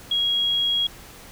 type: tone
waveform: sine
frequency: 3300 Hz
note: G#7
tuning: 12 cents flat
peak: -19 dBFS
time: 0.11-0.87 s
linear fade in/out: 5 ms
effects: pink hiss -44 dBFS RMS until 1.31 s